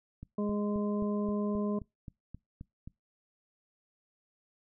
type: click train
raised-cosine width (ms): 5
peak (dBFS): -31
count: 11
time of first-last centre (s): 0.23-2.876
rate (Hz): 3.78
type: harmonic tone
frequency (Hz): 206.9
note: G#3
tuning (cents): -6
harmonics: 1 / 2 / 3 / 5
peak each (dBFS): -30 / -36 / -40 / -44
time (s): 0.38-1.79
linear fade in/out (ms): 5
effects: noise-tail reverb RT60 0.2 s tail -24 dB re dry